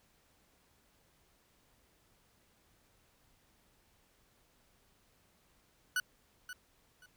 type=tone with echo; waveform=40% pulse; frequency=1480 Hz; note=F#6; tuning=in tune; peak=-29 dBFS; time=5.96-6 s; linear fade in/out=2 ms; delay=530 ms; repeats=2; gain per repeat=-13 dB; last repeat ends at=7.06 s; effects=pink hiss -70 dBFS RMS until 7.16 s